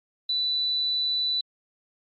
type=tone; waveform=sine; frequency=3976 Hz; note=B7; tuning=11 cents sharp; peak=-23 dBFS; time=0.29-1.41 s; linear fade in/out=5 ms; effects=Opus 48 kbps